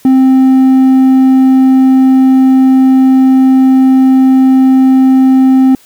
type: tone with hard clipping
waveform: sine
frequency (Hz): 262.5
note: C4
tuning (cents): +6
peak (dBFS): -4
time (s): 0.05-5.75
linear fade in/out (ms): 2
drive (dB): 3
effects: white hiss -43 dBFS RMS until 5.85 s